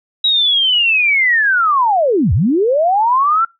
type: linear two-way sweep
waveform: sine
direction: down then up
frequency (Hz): 3864 to 71.9 to 1373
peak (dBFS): -10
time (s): 0.24-3.45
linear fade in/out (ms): 5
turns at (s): 2.33
effects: noise-tail reverb RT60 0.2 s tail -22 dB re dry